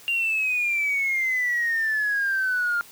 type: exponential sweep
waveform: sine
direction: down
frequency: 2794 to 1396.9 Hz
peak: -20 dBFS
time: 0.08-2.81 s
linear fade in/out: 0 ms
effects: tanh soft clip ceiling -17 dBFS + white hiss -48 dBFS RMS until 2.91 s